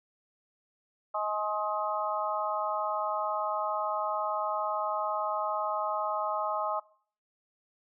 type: harmonic tone with a mistuned harmonic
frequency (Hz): 210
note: G#3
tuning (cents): +19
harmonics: 3 / 4 / 5 / 6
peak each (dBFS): -34 / -34 / -34 / -34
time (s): 1.14-6.8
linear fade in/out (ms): 10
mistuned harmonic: 5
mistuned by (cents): +20
effects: noise-tail reverb RT60 0.5 s tail -21 dB re dry

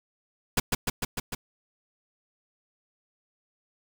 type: noise with echo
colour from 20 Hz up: pink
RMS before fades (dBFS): -23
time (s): 0.57-0.6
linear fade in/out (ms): 5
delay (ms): 150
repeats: 5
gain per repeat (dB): -2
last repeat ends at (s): 1.35
effects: none

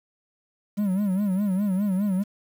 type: tone with vibrato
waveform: triangle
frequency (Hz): 196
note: G3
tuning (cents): 0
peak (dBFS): -19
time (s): 0.77-2.24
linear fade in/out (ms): 20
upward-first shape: sine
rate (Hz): 4.9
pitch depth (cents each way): 120
effects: 8-bit

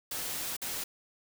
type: noise with dropouts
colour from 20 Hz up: white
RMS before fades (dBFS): -36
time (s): 0.11-0.84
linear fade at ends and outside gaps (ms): 5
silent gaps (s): 0.567-0.617
effects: none

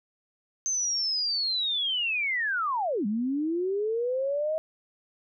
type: linear two-way sweep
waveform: sine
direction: down then up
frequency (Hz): 6300 to 197.7 to 640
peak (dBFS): -25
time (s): 0.66-4.58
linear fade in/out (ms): 0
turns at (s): 3.06
effects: none

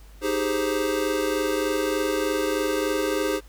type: chord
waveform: square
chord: Ab major seventh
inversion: second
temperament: equal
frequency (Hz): 311.1 / 392 / 415.3 / 523.3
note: Eb4 / G4 / Ab4 / C5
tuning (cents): 0 / 0 / 0 / 0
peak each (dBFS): -29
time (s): 0.21-3.41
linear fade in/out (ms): 50
effects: added 50 Hz sine -44 dBFS peak until 3.48 s + pink hiss -55 dBFS RMS until 3.48 s

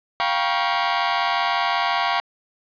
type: chord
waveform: sawtooth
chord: G half-diminished seventh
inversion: third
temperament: equal with one note detuned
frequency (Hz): 698.5 / 784 / 956.3 / 1108.7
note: F5 / G5 / Bb5 / Db6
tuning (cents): 0 / 0 / +44 / 0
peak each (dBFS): -21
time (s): 0.2-2.2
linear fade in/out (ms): 0
effects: resampled to 11025 Hz + 7-bit

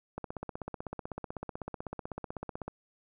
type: click train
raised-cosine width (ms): 1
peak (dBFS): -23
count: 41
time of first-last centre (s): 0.18-2.68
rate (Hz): 16
effects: none

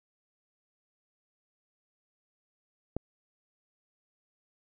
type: click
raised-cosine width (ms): 2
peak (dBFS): -18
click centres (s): 2.966
effects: none

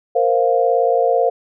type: chord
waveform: sine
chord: Bb suspended second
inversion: none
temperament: just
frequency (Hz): 466.2 / 524.4 / 699.2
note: Bb4 / C5 / F5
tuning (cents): 0 / +4 / +2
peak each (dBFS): -17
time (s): 0.15-1.3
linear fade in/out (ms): 10
effects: none

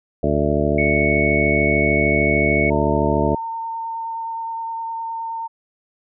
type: harmonic tone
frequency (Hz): 73.5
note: D2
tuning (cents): +2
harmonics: 1 / 2 / 3 / 4 / 5 / 6 / 8 / 9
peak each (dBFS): -24 / -24 / -24 / -24 / -24 / -24 / -24 / -24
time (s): 0.23-3.35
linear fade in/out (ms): 5
type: tone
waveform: sine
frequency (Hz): 2217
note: C#7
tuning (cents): 0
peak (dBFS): -19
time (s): 0.78-2.7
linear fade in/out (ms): 5
type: tone with vibrato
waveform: sine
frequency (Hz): 910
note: A#5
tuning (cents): -42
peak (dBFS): -24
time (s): 2.7-5.48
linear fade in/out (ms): 20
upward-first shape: triangle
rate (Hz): 9.6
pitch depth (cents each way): 11
effects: none

